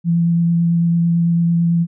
sine tone with vibrato, 169.3 Hz, E3, 46 cents sharp, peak -12 dBFS, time 0.04-1.87 s, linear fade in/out 50 ms, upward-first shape sine, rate 9 Hz, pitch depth 11 cents each way, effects none

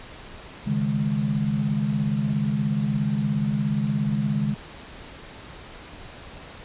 sine chord, C# suspended second, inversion none, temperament equal, 138.59 / 155.56 / 207.7 Hz, C#3 / D#3 / G#3, 0 / 0 / 0 cents, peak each -26 / -27 / -24 dBFS, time 0.66-4.55 s, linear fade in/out 20 ms, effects pink hiss -42 dBFS RMS until 6.64 s + resampled to 8000 Hz

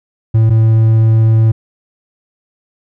triangle tone pair in turn, 111.5 / 111.5 Hz, A2 / A2, +23 / +23 cents, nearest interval unison, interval 0 cents, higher neither, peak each -4 dBFS, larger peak neither, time 0.34-0.5 / 0.5-1.52 s, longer second, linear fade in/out 10 ms, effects none

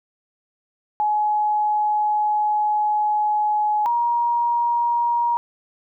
sine tone pair in turn, 844 / 947.4 Hz, G#5 / A#5, +28 / +28 cents, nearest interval major second, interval 200 cents, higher second, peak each -17 dBFS, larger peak neither, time 1-3.86 / 3.86-5.37 s, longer first, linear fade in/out 0 ms, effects none

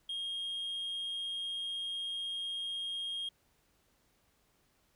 sine tone, 3242 Hz, G#7, 42 cents flat, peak -33 dBFS, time 0.09-3.29 s, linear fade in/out 5 ms, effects tanh soft clip ceiling -34 dBFS + pink hiss -72 dBFS RMS until 4.95 s

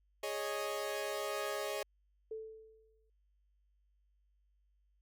sawtooth chord, Ab suspended fourth, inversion none, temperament equal, 415.3 / 554.4 / 622.3 Hz, Ab4 / Db5 / Eb5, 0 / 0 / 0 cents, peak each -37 dBFS, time 0.23-1.83 s, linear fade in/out 5 ms
sine tone with exponential decay, 440 Hz, A4, in tune, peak -38 dBFS, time 2.31-3.1 s, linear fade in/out 5 ms, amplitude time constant 170 ms
effects added 50 Hz sine -70 dBFS peak until 5.01 s

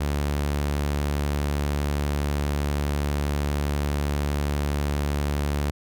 sawtooth tone, 72.4 Hz, D2, 24 cents flat, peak -19 dBFS, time 0-5.71 s, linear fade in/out 10 ms, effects none

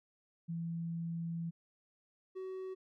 sine / triangle tone pair in turn, 167.2 / 376.4 Hz, E3 / F#4, +25 / +30 cents, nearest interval octave + major second, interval 1405 cents, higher second, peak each -36 / -38 dBFS, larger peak first, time 0.48-1.51 / 2.35-2.75 s, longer first, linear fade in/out 20 ms, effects none

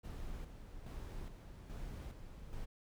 brown noise with tremolo, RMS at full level -45 dBFS, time 0.03-2.66 s, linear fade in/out 20 ms, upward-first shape square, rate 1.2 Hz, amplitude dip 50%, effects none

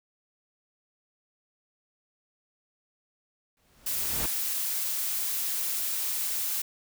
pink noise with exponential growth, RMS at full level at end -32 dBFS, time 3.57-4.26 s, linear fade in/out 1 ms, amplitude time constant 150 ms
blue noise, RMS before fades -30 dBFS, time 3.86-6.62 s, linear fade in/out 5 ms
effects none

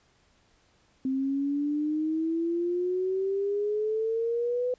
sine exponential sweep, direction up, 261.6 to 503 Hz, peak -25 dBFS, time 1.05-4.74 s, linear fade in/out 2 ms, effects pink hiss -65 dBFS RMS until 4.78 s + resampled to 16000 Hz

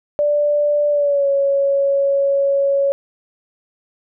sine tone with pitch glide, 587.3 to 555.9 Hz, D5 to C#5, 0 to +5 cents, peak -13 dBFS, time 0.19-2.92 s, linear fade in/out 0 ms, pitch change -95 cents, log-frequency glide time 0.9-1.28 s, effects none

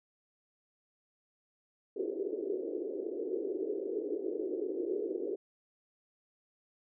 pink band-pass noise, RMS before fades -36 dBFS, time 1.96-5.36 s, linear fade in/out 10 ms, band 340 to 450 Hz, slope 48 dB/octave, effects none

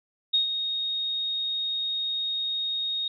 sine tone with ADSR envelope, 3729 Hz, A#7, in tune, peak -18 dBFS, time 0.33-3.08 s, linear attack 13 ms, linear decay 120 ms, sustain -8 dB, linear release 3 ms, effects none

